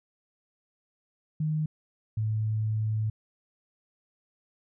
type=tone pair in turn; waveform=sine; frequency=154.6 / 108.72 Hz; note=D#3 / A2; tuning=-11 / -20 cents; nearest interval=tritone; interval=609 cents; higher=first; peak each=-25 dBFS; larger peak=neither; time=1.4-1.66 / 2.17-3.1 s; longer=second; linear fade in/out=5 ms; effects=none